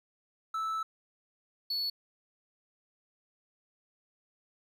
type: tone pair in turn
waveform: triangle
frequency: 1313 / 4416 Hz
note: E6 / C#8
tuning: -7 / -7 cents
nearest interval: octave + major sixth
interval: 2100 cents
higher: second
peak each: -29 / -29 dBFS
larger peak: neither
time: 0.54-0.83 / 1.7-1.9 s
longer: first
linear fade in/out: 5 ms
effects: 11-bit